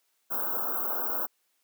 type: band-stop noise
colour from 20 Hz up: white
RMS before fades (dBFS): -30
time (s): 0.3-1.27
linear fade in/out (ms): 20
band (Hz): 1500 to 14000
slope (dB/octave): 96
effects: white hiss -73 dBFS RMS until 1.63 s + high-pass 300 Hz 12 dB/octave